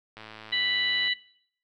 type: click train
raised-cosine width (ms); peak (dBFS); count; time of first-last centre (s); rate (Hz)
0.3; -27; 100; 0.17-1.078; 109
type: harmonic tone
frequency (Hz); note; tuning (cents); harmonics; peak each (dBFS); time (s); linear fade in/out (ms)
987.8; B5; 0; 2 / 3 / 4; -28 / -28 / -28; 0.52-1.14; 10
effects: noise-tail reverb RT60 0.6 s tail -19 dB re dry